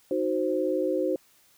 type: chord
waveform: sine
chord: C diminished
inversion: first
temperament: equal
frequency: 311.1 / 370 / 523.3 Hz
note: Eb4 / Gb4 / C5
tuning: 0 / 0 / 0 cents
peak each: -29 / -28 / -27 dBFS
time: 0.11-1.16 s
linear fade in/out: 2 ms
effects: white hiss -61 dBFS RMS until 1.57 s